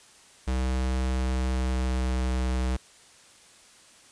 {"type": "tone with pitch glide", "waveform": "square", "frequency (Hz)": [64.3, 63.49], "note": ["C2", "B1"], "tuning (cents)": [-30, 49], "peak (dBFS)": -25, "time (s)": [0.47, 2.77], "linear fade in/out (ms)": 10, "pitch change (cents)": -21, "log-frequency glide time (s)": [1.08, 2.24], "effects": ["white hiss -54 dBFS RMS until 4.11 s", "resampled to 22050 Hz"]}